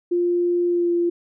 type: tone with pitch glide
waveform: sine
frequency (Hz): 350 to 345.2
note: F4 to F4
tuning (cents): +4 to -20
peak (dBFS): -17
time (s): 0.11-1.1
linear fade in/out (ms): 10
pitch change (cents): -24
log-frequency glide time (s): 0.68-0.91
effects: none